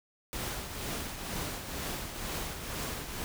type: noise with tremolo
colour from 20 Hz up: pink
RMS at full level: -35 dBFS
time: 0.33-3.24 s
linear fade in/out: 0 ms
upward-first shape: triangle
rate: 2.1 Hz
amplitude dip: 55%
effects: none